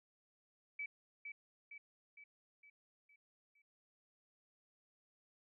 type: tone with echo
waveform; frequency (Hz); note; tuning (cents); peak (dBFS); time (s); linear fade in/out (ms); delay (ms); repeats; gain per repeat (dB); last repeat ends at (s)
sine; 2296; D7; -40; -40; 0.79-0.86; 5; 460; 6; -5; 3.62
effects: none